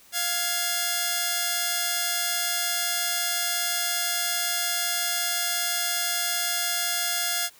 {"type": "tone pair together", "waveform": "5% pulse", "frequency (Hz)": [700, 1668.5], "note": ["F5", "G#6"], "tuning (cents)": [4, 8], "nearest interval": "octave + minor third", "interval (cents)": 1504, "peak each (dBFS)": -16, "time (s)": [0.12, 7.5], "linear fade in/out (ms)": 50, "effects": ["white hiss -54 dBFS RMS until 7.59 s"]}